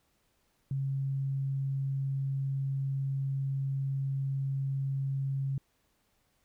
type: tone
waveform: sine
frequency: 136.3 Hz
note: C#3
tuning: 29 cents flat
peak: -29 dBFS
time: 0.71-5.58 s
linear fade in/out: 2 ms
effects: pink hiss -73 dBFS RMS until 6.44 s